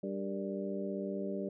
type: harmonic tone with a mistuned harmonic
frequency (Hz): 98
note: G2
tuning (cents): 0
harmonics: 2 / 3 / 4 / 5 / 6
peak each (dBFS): -38 / -43 / -40 / -45 / -42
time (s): 0.03-1.49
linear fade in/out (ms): 5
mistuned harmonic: 5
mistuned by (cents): -81
effects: none